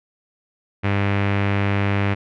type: tone with low-pass filter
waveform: sawtooth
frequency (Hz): 100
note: G2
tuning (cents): +35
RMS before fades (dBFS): -20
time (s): 0.83-2.15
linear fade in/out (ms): 20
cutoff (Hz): 2300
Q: 2.5
effects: none